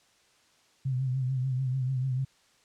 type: tone with vibrato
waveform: sine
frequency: 130 Hz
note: C3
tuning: 11 cents flat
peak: -26 dBFS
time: 0.85-2.25 s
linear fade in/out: 10 ms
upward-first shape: triangle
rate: 6.8 Hz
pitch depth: 74 cents each way
effects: white hiss -64 dBFS RMS until 2.64 s + low-pass 7000 Hz 12 dB/octave